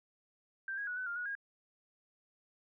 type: tone with pitch steps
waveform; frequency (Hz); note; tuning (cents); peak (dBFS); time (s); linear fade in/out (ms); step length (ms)
sine; 1571 / 1647 / 1466 / 1507 / 1401 / 1458 / 1630; G6 / G#6 / F#6 / F#6 / F6 / F#6 / G#6; +3 / -15 / -16 / +31 / +5 / -26 / -33; -36; 0.68-1.352; 2; 96
effects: none